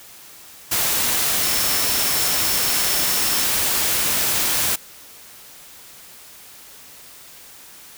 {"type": "tone in noise", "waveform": "sine", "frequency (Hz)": 5370, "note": "E8", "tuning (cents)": 31, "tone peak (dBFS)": -28, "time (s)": [1.43, 3.45], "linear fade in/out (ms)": 10, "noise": "white", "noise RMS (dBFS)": -20, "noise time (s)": [0.71, 4.76], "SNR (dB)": -11, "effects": ["white hiss -43 dBFS RMS until 7.97 s"]}